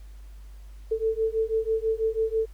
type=beating tone pair; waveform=sine; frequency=441.1 / 447.2 Hz; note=A4 / A4; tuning=+4 / +28 cents; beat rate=6.1 Hz; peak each=-26 dBFS; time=0.91-2.46 s; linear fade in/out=10 ms; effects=added 50 Hz sine -41 dBFS peak until 2.53 s + pink hiss -61 dBFS RMS until 2.53 s